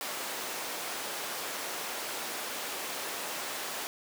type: high-pass noise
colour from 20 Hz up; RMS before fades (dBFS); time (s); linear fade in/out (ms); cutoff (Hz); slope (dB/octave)
pink; -37; 0.01-3.87; 0; 470; 12
effects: none